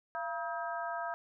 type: harmonic tone with a mistuned harmonic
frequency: 319 Hz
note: D#4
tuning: 43 cents sharp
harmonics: 2 / 3 / 4 / 5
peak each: -38 / -40 / -41 / -42 dBFS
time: 0.15-1.14 s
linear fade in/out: 0 ms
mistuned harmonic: 2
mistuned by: +120 cents
effects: none